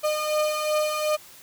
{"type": "beating tone pair", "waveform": "35% pulse", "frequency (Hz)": [607, 609.7], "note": ["D#5", "D#5"], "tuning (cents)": [-43, -35], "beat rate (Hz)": 2.7, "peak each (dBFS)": [-27, -22], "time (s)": [0.03, 1.17], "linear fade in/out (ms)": 20, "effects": ["white hiss -48 dBFS RMS until 1.42 s"]}